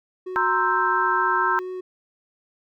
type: tone with vibrato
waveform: triangle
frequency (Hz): 368.2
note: F#4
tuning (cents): -8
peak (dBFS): -27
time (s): 0.26-1.81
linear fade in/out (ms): 10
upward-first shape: triangle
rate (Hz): 4.3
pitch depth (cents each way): 9
type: chord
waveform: sine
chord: C dominant seventh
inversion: third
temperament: equal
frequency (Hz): 932.3 / 1046.5 / 1318.5 / 1568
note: Bb5 / C6 / E6 / G6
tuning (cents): 0 / 0 / 0 / 0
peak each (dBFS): -24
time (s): 0.36-1.59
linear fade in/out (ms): 0
effects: none